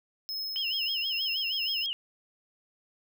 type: tone with tremolo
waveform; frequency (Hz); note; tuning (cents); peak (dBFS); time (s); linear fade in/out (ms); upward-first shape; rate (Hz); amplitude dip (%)
square; 5170; E8; -34; -32; 0.29-1.86; 0; triangle; 2.3; 30
type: tone with vibrato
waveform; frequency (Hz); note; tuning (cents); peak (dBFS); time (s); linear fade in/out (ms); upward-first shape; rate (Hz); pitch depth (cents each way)
sine; 2991; F#7; +18; -29; 0.56-1.93; 0; sine; 6.3; 160
effects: none